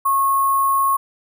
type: tone with sample-and-hold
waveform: sine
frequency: 1091 Hz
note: C#6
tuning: 28 cents flat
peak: -14 dBFS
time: 0.05-0.97 s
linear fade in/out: 10 ms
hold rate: 11025 Hz
effects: none

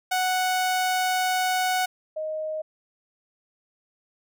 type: tone pair in turn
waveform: sawtooth / sine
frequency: 740 / 623.5 Hz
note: F#5 / D#5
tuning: 0 / +3 cents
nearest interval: minor third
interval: 297 cents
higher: first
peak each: -18 / -27 dBFS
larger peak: first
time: 0.11-1.86 / 2.16-2.62 s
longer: first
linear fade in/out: 10 ms
effects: none

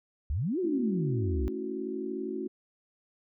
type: exponential two-way sweep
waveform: sine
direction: up then down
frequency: 61.74 to 387.6 to 61.74 Hz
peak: -27 dBFS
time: 0.3-1.48 s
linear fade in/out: 0 ms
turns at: 0.59 s
type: chord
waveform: sine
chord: F# minor seventh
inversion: first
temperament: equal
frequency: 220 / 277.2 / 329.6 / 370 Hz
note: A3 / C#4 / E4 / F#4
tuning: 0 / 0 / 0 / 0 cents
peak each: -39 / -38 / -39 / -35 dBFS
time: 0.63-2.48 s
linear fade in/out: 10 ms
effects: none

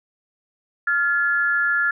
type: tone pair together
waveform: sine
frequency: 1396.9 / 1710 Hz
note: F6 / A6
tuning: 0 / -50 cents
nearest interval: major third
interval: 350 cents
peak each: -20 / -20 dBFS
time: 0.87-1.91 s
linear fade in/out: 5 ms
effects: none

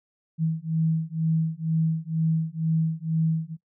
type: beating tone pair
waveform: sine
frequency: 160 / 162.1 Hz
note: D#3 / E3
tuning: +49 / -29 cents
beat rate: 2.1 Hz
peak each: -25 dBFS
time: 0.38-3.57 s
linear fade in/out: 50 ms
effects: noise-tail reverb RT60 0.1 s tail -21 dB re dry

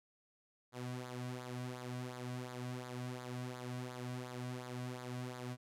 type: tone with flanger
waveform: sawtooth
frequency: 124.9 Hz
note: B2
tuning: 20 cents sharp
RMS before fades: -44 dBFS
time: 0.72-5.57 s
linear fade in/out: 50 ms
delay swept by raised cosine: 0.35 to 2.35 ms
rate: 2.8 Hz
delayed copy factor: -0.65
effects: low-pass 12000 Hz 12 dB/octave

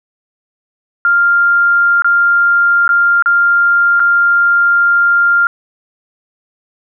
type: tone with dropouts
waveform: sine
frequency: 1396.9 Hz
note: F6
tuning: in tune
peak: -7 dBFS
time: 1.05-5.47 s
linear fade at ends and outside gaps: 1 ms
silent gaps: 2.021-2.045 / 2.878-2.891 / 3.224-3.259 / 3.996-4.001 s
effects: none

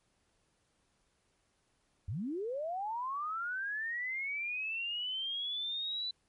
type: linear sweep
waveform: sine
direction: up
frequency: 77.78 to 4006 Hz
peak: -34 dBFS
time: 2.08-6.11 s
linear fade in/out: 5 ms
effects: pink hiss -75 dBFS RMS until 6.28 s + MP3 48 kbps

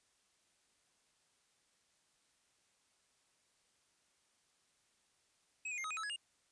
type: tone with pitch steps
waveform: square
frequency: 2554 / 2455 / 2116 / 1266 / 2487 / 1307 / 1676 / 2836 Hz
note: D#7 / D#7 / C7 / D#6 / D#7 / E6 / G#6 / F7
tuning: +45 / -24 / +19 / +30 / -1 / -15 / +15 / +26 cents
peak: -40 dBFS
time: 5.65-6.162 s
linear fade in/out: 5 ms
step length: 64 ms
effects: white hiss -75 dBFS RMS until 6.51 s + resampled to 22050 Hz

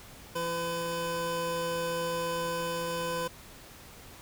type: tone pair together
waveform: 25% pulse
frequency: 168.4 / 505.7 Hz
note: E3 / B4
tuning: +37 / +41 cents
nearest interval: octave + perfect fifth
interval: 1904 cents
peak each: -35 / -27 dBFS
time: 0.35-3.28 s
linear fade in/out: 10 ms
effects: pink hiss -50 dBFS RMS until 4.21 s

